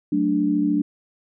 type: chord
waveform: sine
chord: D major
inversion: first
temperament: equal with one note detuned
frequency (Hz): 186.39 / 220 / 293.7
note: F#3 / A3 / D4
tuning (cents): +13 / 0 / 0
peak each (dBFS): -25 / -25 / -19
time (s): 0.12-0.82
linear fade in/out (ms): 5
effects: none